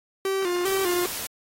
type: tone with vibrato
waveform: 45% pulse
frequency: 370 Hz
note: F#4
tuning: in tune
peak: -23 dBFS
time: 0.25-1.06 s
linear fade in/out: 2 ms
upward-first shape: square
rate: 2.5 Hz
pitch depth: 76 cents each way
type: noise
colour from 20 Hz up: white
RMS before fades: -32 dBFS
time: 0.65-1.27 s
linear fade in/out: 5 ms
effects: AAC 48 kbps